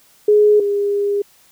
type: tone pair in turn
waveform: sine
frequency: 419 / 405.7 Hz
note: G#4 / G#4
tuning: +15 / -41 cents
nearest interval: minor second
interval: 56 cents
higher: first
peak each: -8 / -15 dBFS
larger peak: first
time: 0.28-0.6 / 0.6-1.22 s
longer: second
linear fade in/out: 5 ms
effects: white hiss -52 dBFS RMS until 1.51 s